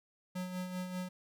square tone with tremolo, 182.6 Hz, F#3, 23 cents flat, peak -36 dBFS, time 0.35-1.09 s, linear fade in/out 10 ms, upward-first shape sine, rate 5.1 Hz, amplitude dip 50%, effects none

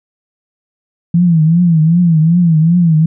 sine tone with vibrato, 166.2 Hz, E3, 15 cents sharp, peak -6 dBFS, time 1.14-3.06 s, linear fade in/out 5 ms, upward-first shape triangle, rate 2.6 Hz, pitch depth 140 cents each way, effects none

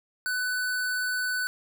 square tone, 1497 Hz, F#6, 20 cents sharp, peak -27 dBFS, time 0.26-1.47 s, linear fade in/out 0 ms, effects none

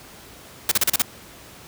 white noise bursts, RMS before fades -18 dBFS, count 6, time 0.69-1.02 s, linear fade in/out 2 ms, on 25 ms, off 36 ms, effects pink hiss -44 dBFS RMS until 1.67 s + high-pass 60 Hz 12 dB/octave

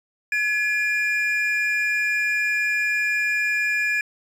triangle tone pair together, 1697 / 2402 Hz, G#6 / D7, +37 / +38 cents, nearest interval tritone, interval 601 cents, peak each -21 dBFS, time 0.32-4.01 s, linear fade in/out 2 ms, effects resampled to 32000 Hz

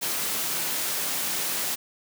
white high-pass noise, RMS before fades -28 dBFS, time 0.01-1.76 s, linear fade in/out 20 ms, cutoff 120 Hz, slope 24 dB/octave, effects none

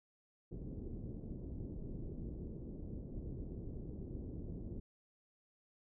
pink low-pass noise, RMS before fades -45 dBFS, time 0.51-4.8 s, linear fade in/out 10 ms, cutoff 390 Hz, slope 24 dB/octave, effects none

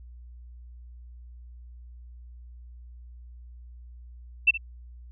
sine tone with echo, 2679 Hz, E7, 27 cents sharp, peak -14 dBFS, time 4.47-4.51 s, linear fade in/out 10 ms, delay 67 ms, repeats 1, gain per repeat -14 dB, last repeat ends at 4.577 s, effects added 60 Hz sine -43 dBFS peak until 5.11 s

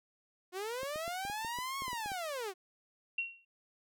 sawtooth linear two-way sweep, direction up then down, 352.6 to 1108.7 to 352.6 Hz, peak -33 dBFS, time 0.52-2.54 s, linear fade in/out 50 ms, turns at 1.79 s
clicks, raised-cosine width 2 ms, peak -34 dBFS, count 12, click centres 0.832 / 0.959 / 1.079 / 1.251 / 1.299 / 1.448 / 1.587 / 1.821 / 1.881 / 1.931 / 2.06 / 2.118 s
sine tone with exponential decay, 2738 Hz, F7, 35 cents flat, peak -29 dBFS, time 3.18-3.45 s, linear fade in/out 5 ms, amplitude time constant 57 ms
effects none

